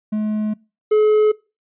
triangle tone pair in turn, 213.5 / 427 Hz, G#3 / G#4, +48 / +48 cents, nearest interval octave, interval 1200 cents, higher second, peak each -16 / -9 dBFS, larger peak second, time 0.12-0.54 / 0.91-1.32 s, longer first, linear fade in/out 10 ms, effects noise-tail reverb RT60 0.3 s tail -23 dB re dry + resampled to 8000 Hz

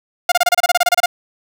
sawtooth tone bursts, 708 Hz, F5, 23 cents sharp, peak -6 dBFS, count 14, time 0.29-1.06 s, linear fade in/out 5 ms, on 29 ms, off 28 ms, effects none

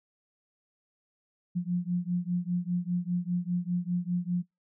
sine beating tone pair, 174.61 / 179.61 Hz, F3 / F3, 0 / +49 cents, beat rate 5 Hz, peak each -30 dBFS, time 1.55-4.43 s, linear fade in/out 20 ms, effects noise-tail reverb RT60 0.2 s tail -26 dB re dry

